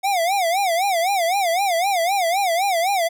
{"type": "tone with vibrato", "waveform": "square", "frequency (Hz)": 731, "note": "F#5", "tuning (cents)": -21, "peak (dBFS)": -18, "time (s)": [0.03, 3.09], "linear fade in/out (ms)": 20, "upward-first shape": "sine", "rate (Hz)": 3.9, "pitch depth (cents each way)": 180, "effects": []}